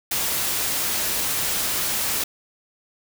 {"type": "noise", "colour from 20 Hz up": "white", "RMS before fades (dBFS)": -24, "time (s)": [0.11, 2.24], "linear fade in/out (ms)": 5, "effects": []}